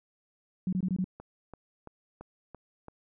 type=tone bursts; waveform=sine; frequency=185 Hz; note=F#3; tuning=in tune; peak=-26 dBFS; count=5; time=0.67-1.043 s; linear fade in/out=2 ms; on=57 ms; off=22 ms
type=click train; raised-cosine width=1 ms; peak=-30 dBFS; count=6; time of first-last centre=1.2-2.884 s; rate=2.97 Hz
effects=none